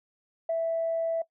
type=tone; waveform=sine; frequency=659.3 Hz; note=E5; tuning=in tune; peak=-24 dBFS; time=0.49-1.22 s; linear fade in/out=5 ms; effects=noise-tail reverb RT60 0.1 s tail -20 dB re dry + tanh soft clip ceiling -20 dBFS